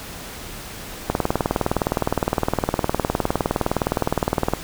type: click train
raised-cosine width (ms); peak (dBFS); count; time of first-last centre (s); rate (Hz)
1; -4; 68; 1.1-4.536; 19.5
effects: pink hiss -35 dBFS RMS until 4.63 s